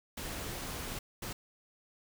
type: noise bursts at uneven times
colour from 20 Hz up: pink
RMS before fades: -40 dBFS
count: 2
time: 0.17-0.99 / 1.22-1.33 s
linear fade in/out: 5 ms
effects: none